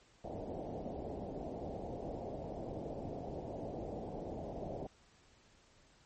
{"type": "low-pass noise", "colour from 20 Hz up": "white", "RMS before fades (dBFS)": -43, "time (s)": [0.24, 4.87], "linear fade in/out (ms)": 2, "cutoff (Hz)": 740, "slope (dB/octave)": 48, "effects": ["pink hiss -66 dBFS RMS until 6.05 s", "MP3 32 kbps"]}